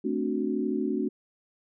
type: chord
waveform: sine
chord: D dominant seventh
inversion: second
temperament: equal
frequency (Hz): 220 / 261.6 / 293.7 / 370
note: A3 / C4 / D4 / F#4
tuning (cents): 0 / 0 / 0 / 0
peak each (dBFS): -31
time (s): 0.04-1.09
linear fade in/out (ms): 10
effects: none